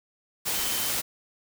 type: tone in noise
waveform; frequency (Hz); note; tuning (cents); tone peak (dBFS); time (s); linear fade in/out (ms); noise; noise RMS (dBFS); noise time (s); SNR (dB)
sine; 3082; G7; -30; -37; 0.54-0.9; 20; white; -28; 0.45-1.02; -12
effects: none